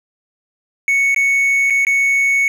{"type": "tone with dropouts", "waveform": "triangle", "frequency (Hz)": 2217, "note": "C#7", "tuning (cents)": 0, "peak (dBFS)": -10, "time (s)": [0.88, 2.48], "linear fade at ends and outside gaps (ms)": 1, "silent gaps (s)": [[1.146, 1.162], [1.7, 1.705], [1.85, 1.868]], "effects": []}